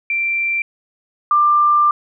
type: tone pair in turn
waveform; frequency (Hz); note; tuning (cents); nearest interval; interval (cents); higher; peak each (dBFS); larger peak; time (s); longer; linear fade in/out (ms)
sine; 2355 / 1188.4; D7 / D6; +4 / +20; octave; 1184; first; -16 / -10; second; 0.1-0.62 / 1.31-1.91; second; 2
effects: none